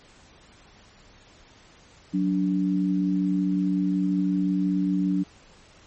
sine tone pair together, 184.56 / 290 Hz, F#3 / D4, -4 / -22 cents, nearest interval minor sixth, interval 782 cents, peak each -23 / -24 dBFS, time 2.13-5.24 s, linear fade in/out 20 ms, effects pink hiss -53 dBFS RMS until 5.86 s + MP3 32 kbps

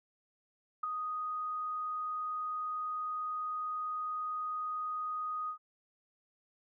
sine tone with ADSR envelope, 1244.5 Hz, D#6, in tune, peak -28 dBFS, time 0.83-5.58 s, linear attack 8 ms, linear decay 7 ms, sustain -6 dB, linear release 92 ms, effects none

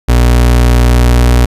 35% pulse tone with pitch glide, 60.1 to 60.66 Hz, B1 to B1, -46 to -30 cents, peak -3 dBFS, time 0.08-1.46 s, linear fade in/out 10 ms, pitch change +16 cents, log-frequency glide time 0.82-1.09 s, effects resampled to 32000 Hz

